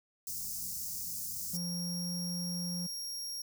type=band-stop noise; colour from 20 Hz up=white; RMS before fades=-39 dBFS; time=0.27-1.57 s; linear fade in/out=2 ms; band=220 to 5000 Hz; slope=48 dB/octave
type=tone with pitch glide; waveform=triangle; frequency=174.61 to 175.72 Hz; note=F3 to F3; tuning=0 to +11 cents; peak=-34 dBFS; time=1.53-2.87 s; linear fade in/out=10 ms; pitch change=+11 cents; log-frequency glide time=1.74-2.14 s
type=tone; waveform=sawtooth; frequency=5588 Hz; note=F8; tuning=in tune; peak=-35 dBFS; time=1.54-3.42 s; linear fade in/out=5 ms
effects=none